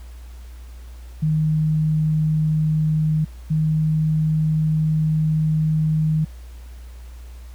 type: tone pair in turn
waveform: sine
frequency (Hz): 155.56 / 156.28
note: D#3 / D#3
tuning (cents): 0 / +8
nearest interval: unison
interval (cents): 8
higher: second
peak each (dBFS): -16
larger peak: neither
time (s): 1.22-3.25 / 3.5-6.25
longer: second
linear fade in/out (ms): 10
effects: added 60 Hz sine -35 dBFS peak until 7.54 s + pink hiss -52 dBFS RMS until 7.54 s